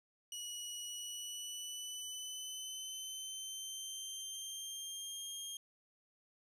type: tone with pitch glide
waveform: 20% pulse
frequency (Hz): 2920 to 3221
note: F#7 to G7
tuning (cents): -24 to +46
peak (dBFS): -37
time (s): 0.32-5.57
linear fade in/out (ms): 2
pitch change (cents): +170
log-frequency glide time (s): 0.84-5.29
effects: none

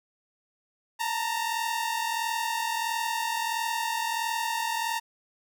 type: tone pair together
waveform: sawtooth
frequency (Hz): 893.5 / 935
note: A5 / A#5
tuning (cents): +26 / +5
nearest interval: minor second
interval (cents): 79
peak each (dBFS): -27 / -26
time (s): 0.99-5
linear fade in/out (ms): 20
effects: none

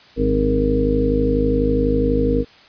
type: harmonic tone with a mistuned harmonic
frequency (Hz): 52.1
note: G#1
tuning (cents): +6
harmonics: 1 / 2 / 3 / 4 / 5 / 6 / 8 / 9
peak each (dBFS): -21 / -28 / -27 / -30 / -20 / -27 / -28 / -19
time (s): 0.16-2.45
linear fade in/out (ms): 50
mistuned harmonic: 4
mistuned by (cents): -34
effects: white hiss -47 dBFS RMS until 2.68 s + resampled to 11025 Hz

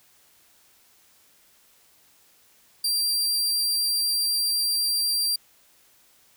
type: tone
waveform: sawtooth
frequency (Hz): 4723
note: D8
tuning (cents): +9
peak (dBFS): -19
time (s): 2.84-5.36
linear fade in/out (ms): 5
effects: white hiss -59 dBFS RMS until 6.36 s

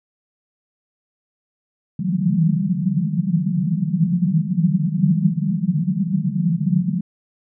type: band-pass noise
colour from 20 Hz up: white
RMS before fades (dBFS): -19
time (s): 1.99-7.01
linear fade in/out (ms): 5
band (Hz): 150 to 200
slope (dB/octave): 96
effects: none

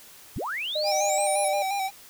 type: linear sweep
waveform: sine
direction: up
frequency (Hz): 40.36 to 10740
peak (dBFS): -28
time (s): 0.36-1.48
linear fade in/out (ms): 0
type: tone with pitch glide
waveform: sine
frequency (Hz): 609 to 595.1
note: D#5 to D5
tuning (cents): -37 to +23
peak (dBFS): -25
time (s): 0.75-1.63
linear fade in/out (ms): 10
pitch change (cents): -40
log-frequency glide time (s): 0.94-1.51
type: tone with vibrato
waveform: square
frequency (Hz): 784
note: G5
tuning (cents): 0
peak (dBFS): -26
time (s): 0.83-1.91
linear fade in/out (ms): 50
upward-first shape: square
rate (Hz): 5.7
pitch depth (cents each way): 40
effects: white hiss -49 dBFS RMS until 2.09 s

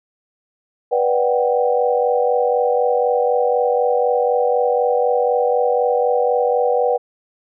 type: chord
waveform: sine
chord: G major seventh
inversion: first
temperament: equal with one note detuned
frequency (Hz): 489.1 / 587.3 / 740 / 784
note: B4 / D5 / F#5 / G5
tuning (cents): -17 / 0 / 0 / 0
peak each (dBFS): -16 / -22 / -22 / -22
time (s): 0.91-6.98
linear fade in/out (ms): 20
effects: none

